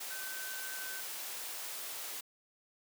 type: tone in noise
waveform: sine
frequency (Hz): 1530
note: G6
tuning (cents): -42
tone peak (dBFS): -44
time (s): 0.1-1.01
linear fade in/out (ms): 10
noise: white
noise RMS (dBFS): -42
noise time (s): 0-2.21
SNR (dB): -5
effects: high-pass 400 Hz 12 dB/octave